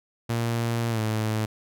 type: tone with pitch glide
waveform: sawtooth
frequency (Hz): 116.54 to 109.37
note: A#2 to A2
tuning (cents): 0 to -10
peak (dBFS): -20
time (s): 0.29-1.46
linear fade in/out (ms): 10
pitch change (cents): -110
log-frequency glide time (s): 0.9-0.99
effects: none